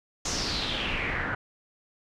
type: noise with low-pass filter sweep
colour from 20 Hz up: pink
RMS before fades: -30 dBFS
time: 0.25-1.35 s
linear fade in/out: 5 ms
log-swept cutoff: 6500 to 1500 Hz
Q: 5
effects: none